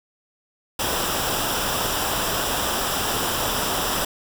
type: noise with comb filter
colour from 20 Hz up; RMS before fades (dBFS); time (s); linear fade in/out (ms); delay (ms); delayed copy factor
pink; -24; 0.79-4.05; 5; 0.46; -0.6
effects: none